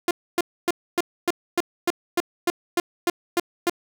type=tone bursts; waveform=sawtooth; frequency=349.2 Hz; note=F4; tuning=in tune; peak=-14 dBFS; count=13; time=0.08-3.697 s; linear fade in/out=2 ms; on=29 ms; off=270 ms; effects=none